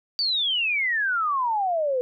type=exponential sweep; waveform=sine; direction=down; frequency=4672 to 487.8 Hz; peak=-21 dBFS; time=0.19-2.01 s; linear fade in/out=0 ms; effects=none